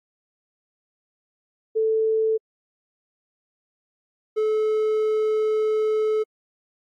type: tone pair in turn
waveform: sine / triangle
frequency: 441 / 432.4 Hz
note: A4 / A4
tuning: +4 / -30 cents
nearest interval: unison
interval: 34 cents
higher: first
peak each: -18 / -17 dBFS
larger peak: second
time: 1.75-2.38 / 4.36-6.24 s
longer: second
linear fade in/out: 20 ms
effects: AAC 64 kbps